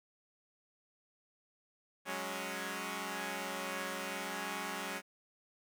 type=chord; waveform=5% pulse; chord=F# suspended second; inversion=none; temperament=equal; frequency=185 / 207.7 / 277.2 Hz; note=F#3 / G#3 / C#4; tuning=0 / 0 / 0 cents; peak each=-31 / -31 / -31 dBFS; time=2.05-5.02 s; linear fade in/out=50 ms; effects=none